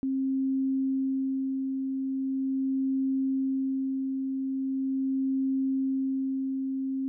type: tone with tremolo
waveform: sine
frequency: 266.8 Hz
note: C4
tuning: 34 cents sharp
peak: -24 dBFS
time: 0.03-7.08 s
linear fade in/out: 0 ms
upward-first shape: sine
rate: 0.41 Hz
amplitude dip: 35%
effects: none